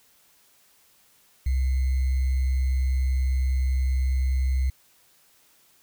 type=tone with sample-and-hold; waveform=sine; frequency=65.1 Hz; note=C2; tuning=8 cents flat; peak=-20 dBFS; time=1.46-4.7 s; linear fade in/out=5 ms; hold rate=2100 Hz; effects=white hiss -60 dBFS RMS until 5.82 s